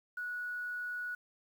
sine tone with quantisation, 1466 Hz, F#6, 16 cents flat, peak -36 dBFS, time 0.17-1.15 s, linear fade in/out 5 ms, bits 10, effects none

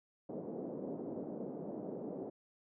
pink band-pass noise, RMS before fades -43 dBFS, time 0.29-2.3 s, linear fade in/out 5 ms, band 190 to 580 Hz, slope 24 dB/octave, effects none

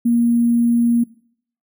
sine tone with sample-and-hold, 235.9 Hz, A#3, 21 cents sharp, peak -12 dBFS, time 0.05-1.04 s, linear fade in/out 10 ms, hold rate 11025 Hz, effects noise-tail reverb RT60 0.6 s tail -21 dB re dry

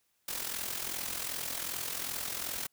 white noise with amplitude modulation, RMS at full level -34 dBFS, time 0.28-2.67 s, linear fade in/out 5 ms, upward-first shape sine, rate 42.6 Hz, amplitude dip 65%, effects white hiss -75 dBFS RMS until 2.72 s

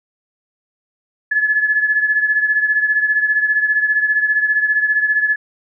sine beating tone pair, 1711 / 1726 Hz, A6 / A6, -49 / -34 cents, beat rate 15 Hz, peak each -14 / -20 dBFS, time 1.31-5.36 s, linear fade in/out 10 ms, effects none

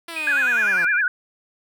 5% pulse linear sweep, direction down, 341.1 to 164.81 Hz, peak -20 dBFS, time 0.08-0.85 s, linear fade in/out 5 ms
sine tone with pitch glide, 2489 to 2382 Hz, D#7 to D7, 0 to +24 cents, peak -24 dBFS, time 0.16-1.01 s, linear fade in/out 5 ms, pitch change -76 cents, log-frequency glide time 0.45-0.78 s
sine tone with vibrato, 1568 Hz, G6, in tune, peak -17 dBFS, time 0.27-1.08 s, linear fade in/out 2 ms, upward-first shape sine, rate 9.9 Hz, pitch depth 160 cents each way
effects none

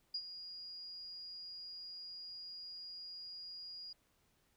sine tone with ADSR envelope, 4863 Hz, D#8, 40 cents flat, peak -35 dBFS, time 0.14-3.93 s, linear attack 8 ms, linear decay 62 ms, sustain -11 dB, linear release 5 ms, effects pink hiss -75 dBFS RMS until 4.56 s

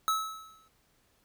square tone with exponential decay, 1297 Hz, E6, 28 cents flat, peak -24 dBFS, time 0.08-0.68 s, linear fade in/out 0 ms, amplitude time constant 130 ms, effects pink hiss -69 dBFS RMS until 1.24 s

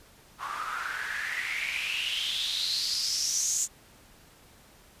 white noise with band-pass filter sweep, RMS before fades -31 dBFS, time 0.38-3.68 s, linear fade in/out 50 ms, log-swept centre 1100 to 7200 Hz, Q 6.8, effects pink hiss -56 dBFS RMS until 5 s + resampled to 32000 Hz

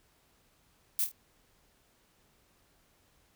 violet noise with echo, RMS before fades -29 dBFS, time 0.99-1.04 s, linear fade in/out 0 ms, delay 25 ms, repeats 3, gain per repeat -7 dB, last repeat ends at 1.115 s, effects pink hiss -68 dBFS RMS until 3.35 s

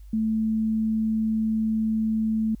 sine tone, 220 Hz, A3, in tune, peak -21 dBFS, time 0.13-2.55 s, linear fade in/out 5 ms, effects added 50 Hz sine -41 dBFS peak until 2.6 s + white hiss -66 dBFS RMS until 2.6 s

